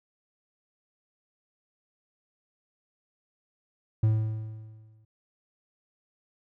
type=tone with exponential decay; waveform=triangle; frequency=109.3 Hz; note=A2; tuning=11 cents flat; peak=-16 dBFS; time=4.03-5.05 s; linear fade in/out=5 ms; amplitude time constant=220 ms; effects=none